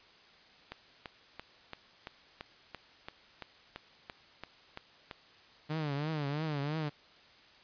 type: click train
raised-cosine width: 0.3 ms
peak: -25 dBFS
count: 14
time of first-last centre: 0.72-5.112 s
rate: 2.96 Hz
type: tone with vibrato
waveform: sawtooth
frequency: 149.2 Hz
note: D3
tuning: 28 cents sharp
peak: -29 dBFS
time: 5.69-6.9 s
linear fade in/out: 20 ms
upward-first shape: triangle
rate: 3 Hz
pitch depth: 140 cents each way
effects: white hiss -59 dBFS RMS until 7.63 s + resampled to 11025 Hz